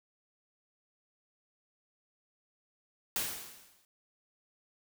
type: noise with exponential decay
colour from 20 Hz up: white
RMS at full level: -31 dBFS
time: 3.16-3.85 s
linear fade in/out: 1 ms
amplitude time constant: 150 ms
effects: none